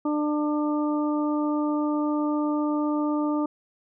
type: harmonic tone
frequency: 298.7 Hz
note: D4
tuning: 29 cents sharp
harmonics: 1 / 2 / 3 / 4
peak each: -23 / -32 / -34 / -34 dBFS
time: 0.05-3.46 s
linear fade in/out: 5 ms
effects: none